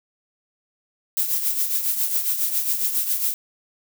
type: noise with tremolo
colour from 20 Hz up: violet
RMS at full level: -20 dBFS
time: 1.17-3.34 s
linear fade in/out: 0 ms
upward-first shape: triangle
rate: 7.3 Hz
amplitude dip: 65%
effects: none